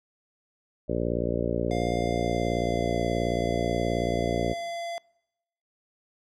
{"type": "harmonic tone", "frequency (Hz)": 58.6, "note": "A#1", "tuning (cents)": 10, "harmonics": [1, 2, 3, 4, 5, 6, 7, 8, 9, 10], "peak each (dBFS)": [-34, -34, -34, -34, -34, -34, -34, -34, -34, -34], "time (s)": [0.88, 4.54], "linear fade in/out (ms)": 20}
{"type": "tone with pitch glide", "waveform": "square", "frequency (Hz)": [701, 682.6], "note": ["F5", "F5"], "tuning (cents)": [6, -40], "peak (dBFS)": -32, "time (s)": [1.71, 4.98], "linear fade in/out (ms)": 0, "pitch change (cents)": -46, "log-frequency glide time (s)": [1.94, 3.03]}
{"effects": ["noise-tail reverb RT60 0.9 s tail -25 dB re dry", "low-pass 7000 Hz 12 dB/octave"]}